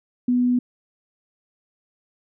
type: tone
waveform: sine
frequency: 246.9 Hz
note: B3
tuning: in tune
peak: -16 dBFS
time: 0.28-0.59 s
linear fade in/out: 5 ms
effects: none